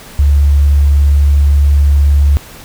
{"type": "tone", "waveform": "sine", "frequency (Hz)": 71.5, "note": "D2", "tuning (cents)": -46, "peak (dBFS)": -5, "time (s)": [0.19, 2.37], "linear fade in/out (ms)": 0, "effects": ["pink hiss -34 dBFS RMS until 2.64 s"]}